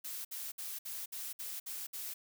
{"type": "noise bursts", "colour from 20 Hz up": "blue", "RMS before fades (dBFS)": -42, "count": 8, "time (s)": [0.04, 2.14], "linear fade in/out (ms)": 10, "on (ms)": 210, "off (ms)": 60, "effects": []}